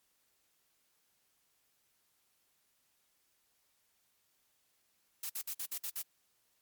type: noise bursts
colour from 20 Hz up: blue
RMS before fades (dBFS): -39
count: 7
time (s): 5.23-6.021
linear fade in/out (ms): 5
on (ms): 65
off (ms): 56
effects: white hiss -75 dBFS RMS until 6.61 s + MP3 96 kbps